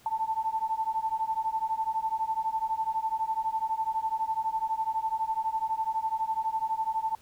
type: beating tone pair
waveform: sine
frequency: 880 / 892 Hz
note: A5 / A5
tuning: 0 / +23 cents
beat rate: 12 Hz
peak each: -30 dBFS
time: 0.06-7.15 s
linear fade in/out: 2 ms
effects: pink hiss -58 dBFS RMS until 7.21 s

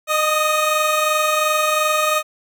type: tone pair together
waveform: 25% pulse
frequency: 613.6 / 1250 Hz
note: D#5 / D#6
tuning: -24 / +8 cents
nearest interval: octave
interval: 1232 cents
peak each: -15 dBFS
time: 0.07-2.23 s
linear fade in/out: 50 ms
effects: none

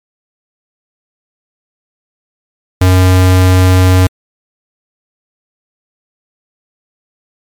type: tone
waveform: square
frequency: 92.3 Hz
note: F#2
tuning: 4 cents flat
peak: -5 dBFS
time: 2.81-4.07 s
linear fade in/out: 5 ms
effects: MP3 96 kbps

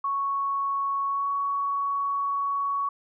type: tone with pitch glide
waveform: sine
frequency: 1108.7 to 1119.6 Hz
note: C#6 to C#6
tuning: 0 to +17 cents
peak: -24 dBFS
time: 0.04-2.89 s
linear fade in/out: 5 ms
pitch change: +17 cents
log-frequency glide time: 1.07-1.28 s
effects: none

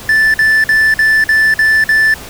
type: tone bursts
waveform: triangle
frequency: 1758 Hz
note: A6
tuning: 2 cents flat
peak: -5 dBFS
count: 7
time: 0.09-2.14 s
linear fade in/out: 2 ms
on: 250 ms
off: 50 ms
effects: pink hiss -30 dBFS RMS until 2.29 s

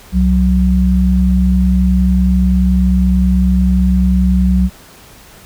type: tone pair together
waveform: sine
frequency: 65.41 / 185.01 Hz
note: C2 / F#3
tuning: 0 / 0 cents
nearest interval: octave + tritone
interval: 1800 cents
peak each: -11 dBFS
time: 0.12-4.7 s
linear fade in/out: 50 ms
effects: pink hiss -40 dBFS RMS until 5.45 s

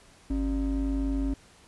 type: ring-modulated tone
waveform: triangle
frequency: 162.1 Hz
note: E3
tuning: 29 cents flat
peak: -20 dBFS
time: 0.3-1.34 s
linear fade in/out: 5 ms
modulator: 112 Hz
effects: pink hiss -56 dBFS RMS until 1.67 s + resampled to 24000 Hz

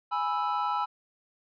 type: chord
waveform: triangle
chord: E major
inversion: first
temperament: equal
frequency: 830.6 / 987.8 / 1318.5 Hz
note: G#5 / B5 / E6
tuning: 0 / 0 / 0 cents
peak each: -29 dBFS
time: 0.11-0.86 s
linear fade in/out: 20 ms
effects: resampled to 11025 Hz

